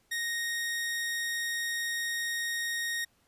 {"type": "tone", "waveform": "sawtooth", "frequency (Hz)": 1864.7, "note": "A#6", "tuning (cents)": 0, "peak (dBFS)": -27, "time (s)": [0.11, 3.05], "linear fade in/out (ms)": 10, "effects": ["pink hiss -69 dBFS RMS until 3.27 s", "resampled to 32000 Hz"]}